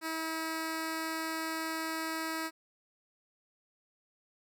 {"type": "tone with notch filter", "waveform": "10% pulse", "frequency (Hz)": 321.8, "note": "E4", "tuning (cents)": -42, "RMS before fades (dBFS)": -36, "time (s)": [0.01, 2.51], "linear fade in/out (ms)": 50, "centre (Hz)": 740, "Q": 2, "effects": []}